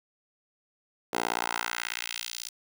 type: tone with high-pass filter sweep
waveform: 10% pulse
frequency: 58.27 Hz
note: A#1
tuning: in tune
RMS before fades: -33 dBFS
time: 1.13-2.49 s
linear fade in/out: 5 ms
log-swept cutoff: 500 to 5200 Hz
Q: 1.3
effects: none